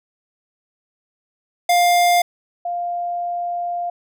square / sine tone pair in turn, 703 / 699.6 Hz, F5 / F5, +11 / +3 cents, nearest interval unison, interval 8 cents, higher first, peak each -13 / -21 dBFS, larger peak first, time 1.69-2.22 / 2.65-3.9 s, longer second, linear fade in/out 5 ms, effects none

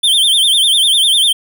square tone with vibrato, 3356 Hz, G#7, 17 cents sharp, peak -9 dBFS, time 0.03-1.33 s, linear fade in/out 10 ms, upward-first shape sine, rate 10 Hz, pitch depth 150 cents each way, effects 8-bit

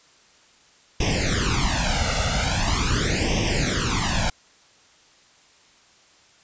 pink noise with flanger, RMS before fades -22 dBFS, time 1-4.3 s, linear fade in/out 5 ms, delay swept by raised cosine 0.35 to 1.45 ms, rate 0.42 Hz, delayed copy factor +1, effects white hiss -55 dBFS RMS until 6.43 s + resampled to 16000 Hz

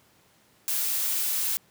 blue noise, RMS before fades -27 dBFS, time 0.68-1.57 s, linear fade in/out 0 ms, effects pink hiss -61 dBFS RMS until 1.7 s + high-pass 100 Hz 12 dB/octave

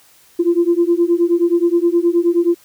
sine beating tone pair, 339 / 348.5 Hz, E4 / F4, +49 / -4 cents, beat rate 9.5 Hz, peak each -14 dBFS, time 0.39-2.55 s, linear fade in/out 10 ms, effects tanh soft clip ceiling -4 dBFS + white hiss -50 dBFS RMS until 2.64 s

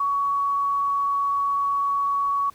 sine tone, 1123 Hz, C#6, 22 cents sharp, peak -20 dBFS, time 0-2.5 s, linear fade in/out 5 ms, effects pink hiss -54 dBFS RMS until 2.54 s

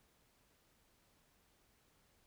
silence, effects pink hiss -73 dBFS RMS until 2.26 s

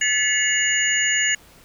sine tone cluster, 1725 / 1978 / 2178 / 2858 / 6750 Hz, A6 / B6 / C#7 / F7 / G#8, -35 / +2 / -31 / +39 / +27 cents, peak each -23 / -27 / -25 / -24 / -22 dBFS, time 0.01-1.35 s, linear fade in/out 5 ms, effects pink hiss -50 dBFS RMS until 1.64 s

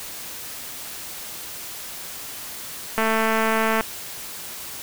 click train, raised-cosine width 0.5 ms, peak -7 dBFS, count 185, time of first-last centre 2.98-3.809 s, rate 222 Hz, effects white hiss -35 dBFS RMS until 4.82 s

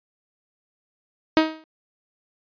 sawtooth tone with exponential decay, 315.9 Hz, D#4, 26 cents sharp, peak -7 dBFS, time 1.37-1.64 s, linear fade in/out 0 ms, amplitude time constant 57 ms, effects resampled to 11025 Hz

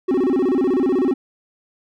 triangle tone with vibrato, 314.7 Hz, D#4, 20 cents sharp, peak -13 dBFS, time 0.08-1.14 s, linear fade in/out 10 ms, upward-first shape square, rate 16 Hz, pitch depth 290 cents each way, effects none

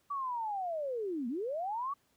sine linear two-way sweep, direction down then up, 1156 to 223.8 to 1156 Hz, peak -33 dBFS, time 0.1-1.94 s, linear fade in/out 10 ms, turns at 1.28 s, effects pink hiss -72 dBFS RMS until 2.16 s + high-pass 80 Hz 12 dB/octave

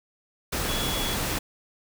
sine tone in noise, 3374 Hz, G#7, 27 cents sharp, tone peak -32 dBFS, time 0.68-1.15 s, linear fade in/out 10 ms, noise pink, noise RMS -28 dBFS, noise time 0.52-1.39 s, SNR -7 dB, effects none

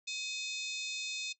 harmonic tone with a mistuned harmonic, 847 Hz, G#5, 34 cents sharp, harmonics 3 / 4 / 5 / 6 / 7 / 8 / 9, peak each -40 / -42 / -44 / -46 / -47 / -48 / -49 dBFS, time 0.07-1.33 s, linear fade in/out 10 ms, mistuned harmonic 4, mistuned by +110 cents, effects noise-tail reverb RT60 0.1 s tail -18 dB re dry

